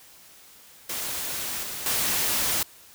white noise with level steps, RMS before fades -31 / -34 / -25 dBFS, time 0.89-2.63 s, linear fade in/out 5 ms, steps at 1.63 / 1.86 s, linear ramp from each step 2 ms, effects white hiss -51 dBFS RMS until 2.94 s

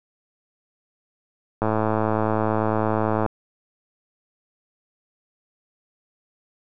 click train, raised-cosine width 1 ms, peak -8 dBFS, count 180, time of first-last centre 1.62-3.262 s, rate 109 Hz, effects none

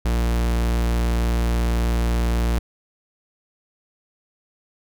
45% pulse tone, 58.27 Hz, A#1, in tune, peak -18 dBFS, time 0.05-2.59 s, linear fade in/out 5 ms, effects none

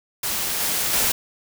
white noise with level steps, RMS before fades -25 / -23 / -20 dBFS, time 0.23-1.12 s, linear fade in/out 5 ms, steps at 0.6 / 0.93 s, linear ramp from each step 2 ms, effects none

